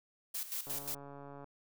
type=noise with tremolo; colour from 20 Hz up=blue; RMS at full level=-38 dBFS; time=0.34-0.95 s; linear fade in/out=10 ms; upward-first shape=square; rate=5.6 Hz; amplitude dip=70%
type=click train; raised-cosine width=1 ms; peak=-36 dBFS; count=110; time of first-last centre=0.67-1.443 s; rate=141 Hz
effects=none